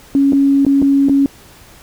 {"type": "tone with dropouts", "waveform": "sine", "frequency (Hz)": 277.2, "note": "C#4", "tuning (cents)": 0, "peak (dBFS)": -8, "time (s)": [0.15, 1.26], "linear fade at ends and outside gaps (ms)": 1, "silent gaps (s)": [[0.323, 0.331], [0.65, 0.665], [0.818, 0.824], [1.086, 1.095]], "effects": ["pink hiss -42 dBFS RMS until 1.82 s"]}